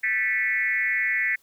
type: tone with frequency modulation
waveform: sine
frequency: 1975.5 Hz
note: B6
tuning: in tune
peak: -21 dBFS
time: 0.03-1.36 s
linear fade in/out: 10 ms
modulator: 214 Hz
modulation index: 1.2
effects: white hiss -62 dBFS RMS until 1.42 s